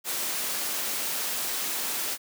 white high-pass noise, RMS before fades -30 dBFS, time 0.04-2.18 s, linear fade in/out 50 ms, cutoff 210 Hz, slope 12 dB/octave, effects none

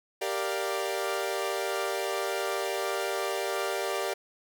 sawtooth chord, G minor seventh, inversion none, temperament equal with one note detuned, 392 / 466.2 / 589.4 / 698.5 Hz, G4 / Bb4 / D5 / F5, 0 / 0 / +6 / 0 cents, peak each -29 / -31 / -30 / -33 dBFS, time 0.21-4.14 s, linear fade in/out 10 ms, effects none

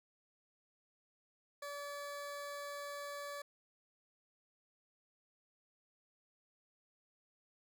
20% pulse tone, 574 Hz, D5, 40 cents flat, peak -38 dBFS, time 1.62-3.42 s, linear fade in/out 5 ms, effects none

